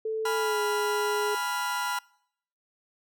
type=tone with pitch glide; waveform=sine; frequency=440 to 417.2 Hz; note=A4 to G#4; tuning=0 to +8 cents; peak=-27 dBFS; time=0.05-1.35 s; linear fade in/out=5 ms; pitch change=-92 cents; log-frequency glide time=0.36-0.62 s
type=chord; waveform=40% pulse; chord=F diminished; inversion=first; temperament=equal; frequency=830.6 / 987.8 / 1396.9 Hz; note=Ab5 / Cb6 / F6; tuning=0 / 0 / 0 cents; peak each=-35 / -30 / -31 dBFS; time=0.25-1.99 s; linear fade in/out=5 ms
effects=noise-tail reverb RT60 0.7 s tail -25 dB re dry